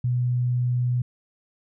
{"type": "tone", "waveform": "sine", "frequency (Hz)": 123.47, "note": "B2", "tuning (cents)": 0, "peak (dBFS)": -20, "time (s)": [0.04, 1.02], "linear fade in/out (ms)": 5, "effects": []}